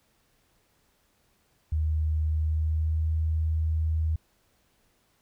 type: tone with pitch glide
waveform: sine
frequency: 77.78 to 79.32 Hz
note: D#2 to D#2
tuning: 0 to +34 cents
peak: -23 dBFS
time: 1.72-4.16 s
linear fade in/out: 5 ms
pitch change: +34 cents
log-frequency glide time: 2.32-3.12 s
effects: pink hiss -68 dBFS RMS until 5.21 s